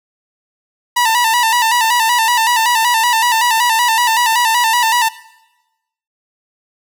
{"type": "tone with vibrato", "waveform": "sawtooth", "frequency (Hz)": 932.3, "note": "A#5", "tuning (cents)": 0, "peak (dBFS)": -7, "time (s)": [0.96, 5.09], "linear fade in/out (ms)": 10, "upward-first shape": "square", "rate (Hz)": 5.3, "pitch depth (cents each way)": 71, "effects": ["noise-tail reverb RT60 1.0 s tail -19 dB re dry"]}